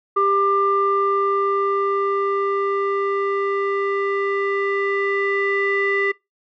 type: tone with low-pass filter sweep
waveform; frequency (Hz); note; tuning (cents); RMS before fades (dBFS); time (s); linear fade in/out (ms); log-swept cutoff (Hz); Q
square; 396.8; G4; +21; -20; 0.16-6.12; 10; 1200 to 2000; 5.6
effects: noise-tail reverb RT60 0.2 s tail -24 dB re dry